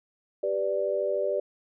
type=chord; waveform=sine; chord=G major; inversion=none; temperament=equal; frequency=392 / 493.9 / 587.3 Hz; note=G4 / B4 / D5; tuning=0 / 0 / 0 cents; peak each=-30 / -31 / -27 dBFS; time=0.43-1.4 s; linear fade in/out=5 ms; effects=none